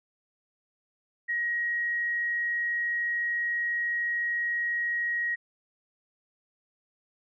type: tone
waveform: sine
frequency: 1893 Hz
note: A#6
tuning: 26 cents sharp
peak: -26 dBFS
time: 1.28-5.36 s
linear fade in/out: 20 ms
effects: none